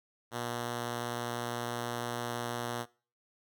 5% pulse tone, 119.6 Hz, A#2, 45 cents sharp, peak -23 dBFS, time 0.31-2.86 s, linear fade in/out 50 ms, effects noise-tail reverb RT60 0.4 s tail -22 dB re dry

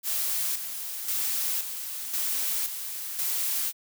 blue noise with tremolo, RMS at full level -28 dBFS, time 0.03-3.73 s, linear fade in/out 50 ms, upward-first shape square, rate 0.95 Hz, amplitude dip 55%, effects none

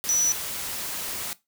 sine tone in noise, 5920 Hz, F#8, in tune, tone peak -19 dBFS, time 0.09-0.32 s, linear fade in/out 0 ms, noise white, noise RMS -32 dBFS, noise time 0.04-1.33 s, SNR +10 dB, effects noise-tail reverb RT60 0.2 s tail -18 dB re dry

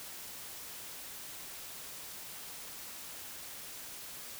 silence, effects white hiss -46 dBFS RMS until 4.39 s

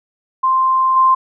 sine tone with level steps, 1046.5 Hz, C6, in tune, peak -11 / -8 dBFS, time 0.43-1.15 s, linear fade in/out 10 ms, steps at 0.96 s, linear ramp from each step 10 ms, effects none

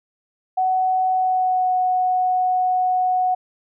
sine tone with pitch glide, 747 to 736.7 Hz, F#5 to F#5, +16 to -8 cents, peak -16 dBFS, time 0.57-3.35 s, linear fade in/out 10 ms, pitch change -24 cents, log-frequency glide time 1.09-1.74 s, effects none

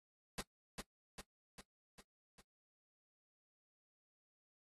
pink noise with echo, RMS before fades -42 dBFS, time 0.38-0.41 s, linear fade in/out 2 ms, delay 400 ms, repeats 5, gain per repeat -4 dB, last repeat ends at 2.41 s, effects noise-tail reverb RT60 0.1 s tail -18 dB re dry + AAC 32 kbps

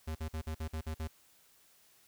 square tone bursts, 79 Hz, D#2, 27 cents sharp, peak -36 dBFS, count 8, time 0.07-1.077 s, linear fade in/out 10 ms, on 83 ms, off 49 ms, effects white hiss -65 dBFS RMS until 2.07 s

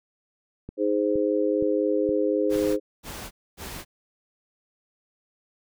click train, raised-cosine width 3 ms, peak -23 dBFS, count 5, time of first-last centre 0.69-2.559 s, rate 2.14 Hz
sine chord, Ab major, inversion second, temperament just, 311.5 / 415.3 / 519.1 Hz, Eb4 / Ab4 / C5, +2 / 0 / -14 cents, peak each -25 dBFS, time 0.77-2.8 s, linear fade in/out 50 ms
pink noise bursts, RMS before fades -37 dBFS, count 3, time 2.49-3.85 s, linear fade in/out 50 ms, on 280 ms, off 260 ms
effects none

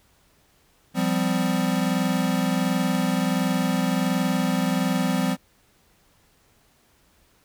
square chord, F suspended second, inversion none, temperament equal with one note detuned, 174.61 / 196 / 255.2 Hz, F3 / G3 / C4, 0 / 0 / -43 cents, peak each -26 dBFS, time 0.94-5.37 s, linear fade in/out 50 ms, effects pink hiss -61 dBFS RMS until 7.44 s

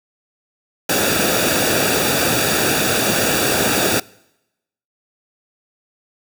pink noise with comb filter, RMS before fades -17 dBFS, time 0.89-4 s, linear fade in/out 5 ms, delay 0.96 ms, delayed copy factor -0.65, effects noise-tail reverb RT60 0.9 s tail -24 dB re dry + high-pass 100 Hz 12 dB/octave

